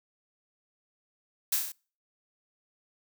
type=noise with echo; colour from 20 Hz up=blue; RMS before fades=-26 dBFS; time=1.52-1.56 s; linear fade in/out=5 ms; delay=32 ms; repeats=5; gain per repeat=-3 dB; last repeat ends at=1.72 s; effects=noise-tail reverb RT60 0.4 s tail -26 dB re dry